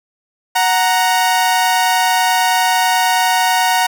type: tone pair together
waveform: sawtooth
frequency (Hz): 740 / 932.3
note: F#5 / A#5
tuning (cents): 0 / 0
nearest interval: major third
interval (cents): 400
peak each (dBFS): -11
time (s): 0.55-3.87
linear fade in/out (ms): 10
effects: none